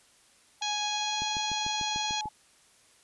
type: tone with pitch glide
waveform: sine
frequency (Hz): 837 to 853.1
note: G#5 to G#5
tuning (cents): +13 to +46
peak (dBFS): -33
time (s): 0.61-2.29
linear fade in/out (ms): 10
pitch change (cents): +33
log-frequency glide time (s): 0.83-1.21
type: harmonic tone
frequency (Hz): 830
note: G#5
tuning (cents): -1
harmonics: 1 / 2 / 3 / 4 / 5 / 6 / 7 / 8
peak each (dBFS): -46 / -43 / -38 / -34 / -36 / -46 / -41 / -40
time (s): 0.62-2.21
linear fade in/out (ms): 2
type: click train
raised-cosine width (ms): 3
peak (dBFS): -28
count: 8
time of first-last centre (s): 1.22-2.257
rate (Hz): 6.75
effects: white hiss -61 dBFS RMS until 3.03 s + resampled to 24000 Hz